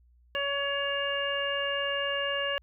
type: harmonic tone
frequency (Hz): 562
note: C#5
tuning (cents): +24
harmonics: 1 / 2 / 3 / 4 / 5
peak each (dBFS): -32 / -37 / -33 / -43 / -32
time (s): 0.35-2.58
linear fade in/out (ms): 0
effects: added 60 Hz sine -58 dBFS peak until 2.62 s